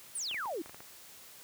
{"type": "exponential sweep", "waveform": "sine", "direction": "down", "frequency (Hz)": [10580, 293.7], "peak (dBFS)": -34, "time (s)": [0.15, 0.62], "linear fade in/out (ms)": 5}
{"type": "clicks", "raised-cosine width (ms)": 0.5, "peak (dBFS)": -33, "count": 7, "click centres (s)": [0.312, 0.344, 0.457, 0.66, 0.695, 0.745, 0.805]}
{"effects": ["white hiss -53 dBFS RMS until 1.43 s", "high-pass 60 Hz 12 dB/octave"]}